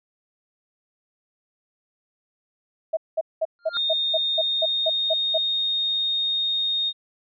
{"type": "tone bursts", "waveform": "sine", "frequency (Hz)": 642, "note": "E5", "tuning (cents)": -46, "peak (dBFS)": -19, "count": 11, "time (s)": [2.93, 5.381], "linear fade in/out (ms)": 10, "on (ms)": 41, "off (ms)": 200}
{"type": "tone with exponential growth", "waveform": "square", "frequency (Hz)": 1400, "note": "F6", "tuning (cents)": 4, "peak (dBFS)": -24, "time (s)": [3.59, 3.77], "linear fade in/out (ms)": 0, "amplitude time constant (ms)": 37}
{"type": "tone with pitch glide", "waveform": "sine", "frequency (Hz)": [3673, 3699], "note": ["A#7", "A#7"], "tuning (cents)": [-26, -14], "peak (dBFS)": -21, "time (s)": [3.73, 6.93], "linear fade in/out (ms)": 50, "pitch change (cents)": 12, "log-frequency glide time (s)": [4.23, 5.16]}
{"effects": ["resampled to 11025 Hz"]}